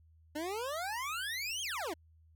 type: exponential two-way sweep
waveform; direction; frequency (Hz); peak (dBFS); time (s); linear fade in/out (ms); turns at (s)
25% pulse; up then down; 289.9 to 3292 to 289.9; -32; 0.35-1.94; 10; 1.62
effects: added 80 Hz sine -60 dBFS peak until 2.35 s